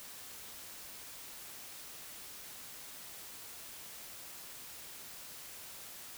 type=silence; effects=white hiss -49 dBFS RMS until 6.17 s